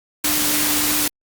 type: tone in noise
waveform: sine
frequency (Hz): 299.2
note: D4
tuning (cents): +32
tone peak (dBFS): -26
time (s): 0.24-1.08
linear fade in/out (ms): 5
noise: white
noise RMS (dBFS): -19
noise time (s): 0.24-1.08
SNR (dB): -10
effects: Opus 48 kbps